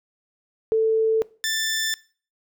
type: tone pair in turn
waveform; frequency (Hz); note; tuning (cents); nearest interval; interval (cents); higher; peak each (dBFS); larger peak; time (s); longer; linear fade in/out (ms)
sine / 15% pulse; 443.3 / 1769.8; A4 / A6; +13 / +10; 2 octaves; 2397; second; -16; neither; 0.72-1.22 / 1.44-1.94; neither; 0
effects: noise-tail reverb RT60 0.4 s tail -21 dB re dry